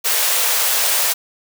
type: high-pass noise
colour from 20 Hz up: white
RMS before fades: -17 dBFS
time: 0.04-1.14 s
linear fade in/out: 20 ms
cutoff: 440 Hz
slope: 48 dB/octave
effects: none